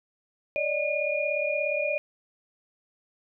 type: tone cluster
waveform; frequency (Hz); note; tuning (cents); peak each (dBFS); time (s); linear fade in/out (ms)
sine; 575 / 612 / 2435; D5 / D#5 / D#7; -37 / -29 / -38; -29; 0.56-1.98; 0
effects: none